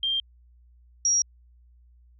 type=tone pair in turn; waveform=sine; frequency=3182 / 5670 Hz; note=G7 / F8; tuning=+25 / +25 cents; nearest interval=minor seventh; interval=1000 cents; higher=second; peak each=-23 / -19 dBFS; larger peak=second; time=0.03-0.2 / 1.05-1.22 s; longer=neither; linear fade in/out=2 ms; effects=added 60 Hz sine -53 dBFS peak until 2.19 s